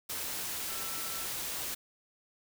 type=tone in noise; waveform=sine; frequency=1339 Hz; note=E6; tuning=27 cents sharp; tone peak=-47 dBFS; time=0.69-1.26 s; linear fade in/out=10 ms; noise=white; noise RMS=-37 dBFS; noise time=0.09-1.75 s; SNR=-13 dB; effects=none